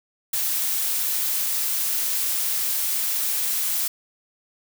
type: noise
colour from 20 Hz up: blue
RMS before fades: -24 dBFS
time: 0.33-3.88 s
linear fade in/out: 5 ms
effects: none